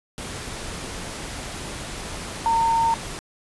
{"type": "tone in noise", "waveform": "sine", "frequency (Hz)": 914, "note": "A#5", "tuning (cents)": -34, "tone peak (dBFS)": -17, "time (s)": [2.46, 2.94], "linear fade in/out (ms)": 0, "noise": "pink", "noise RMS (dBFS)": -33, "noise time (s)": [0.18, 3.19], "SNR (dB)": 13, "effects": ["resampled to 24000 Hz"]}